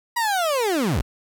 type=linear sweep; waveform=30% pulse; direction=down; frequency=974 to 32.52 Hz; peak=-17 dBFS; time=0.16-1.02 s; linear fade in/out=10 ms; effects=9-bit